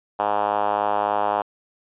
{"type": "tone with band-pass filter", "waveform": "5% pulse", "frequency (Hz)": 103.5, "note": "G#2", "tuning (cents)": -5, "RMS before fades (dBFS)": -22, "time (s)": [0.19, 1.42], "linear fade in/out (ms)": 5, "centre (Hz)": 800, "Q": 2.3, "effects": ["resampled to 8000 Hz"]}